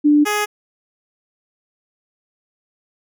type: tone pair in turn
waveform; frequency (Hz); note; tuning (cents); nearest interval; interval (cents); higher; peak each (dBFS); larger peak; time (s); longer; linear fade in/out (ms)
sine / 10% pulse; 295.4 / 417.8; D4 / G#4; +10 / +10; tritone; 600; second; -9; neither; 0.04-0.25 / 0.25-0.46; neither; 20
effects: none